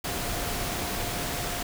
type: tone in noise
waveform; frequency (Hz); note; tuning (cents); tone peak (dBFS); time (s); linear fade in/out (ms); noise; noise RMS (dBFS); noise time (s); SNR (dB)
sine; 703; F5; +11; -39; 0.04-1.63; 5; pink; -31; 0.04-1.63; -11
effects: none